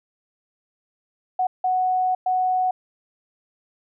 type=tone bursts at uneven times; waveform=sine; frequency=740 Hz; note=F#5; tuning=in tune; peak=-18 dBFS; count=3; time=1.39-1.47 / 1.64-2.15 / 2.26-2.71 s; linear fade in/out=5 ms; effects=none